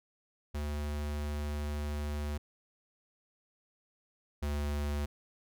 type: tone pair in turn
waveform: square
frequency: 73.9 / 73.01 Hz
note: D2 / D2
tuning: +11 / -10 cents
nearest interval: unison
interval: 21 cents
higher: first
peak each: -34 / -32 dBFS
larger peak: second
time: 0.54-2.38 / 4.42-5.06 s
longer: first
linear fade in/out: 10 ms
effects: none